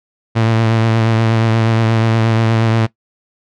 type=tone with vibrato; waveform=sawtooth; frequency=112.8 Hz; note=A2; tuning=44 cents sharp; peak=-7 dBFS; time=0.35-2.87 s; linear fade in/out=20 ms; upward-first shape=triangle; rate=8.4 Hz; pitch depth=34 cents each way; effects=noise-tail reverb RT60 0.1 s tail -18 dB re dry + low-pass 4000 Hz 12 dB/octave